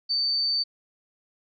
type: tone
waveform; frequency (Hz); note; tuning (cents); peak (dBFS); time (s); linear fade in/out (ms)
sine; 4569; D8; -48; -22; 0.09-0.64; 20
effects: none